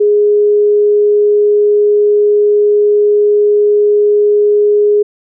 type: tone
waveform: sine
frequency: 415.3 Hz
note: G#4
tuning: in tune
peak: -6 dBFS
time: 0-5.03 s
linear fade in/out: 10 ms
effects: none